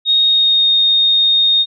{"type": "tone with pitch glide", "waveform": "sine", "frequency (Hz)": [3729, 3697], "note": ["A#7", "A#7"], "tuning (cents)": [0, -15], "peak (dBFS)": -9, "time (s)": [0.05, 1.66], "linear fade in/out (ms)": 50, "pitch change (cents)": -15, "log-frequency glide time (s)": [0.24, 0.69], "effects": []}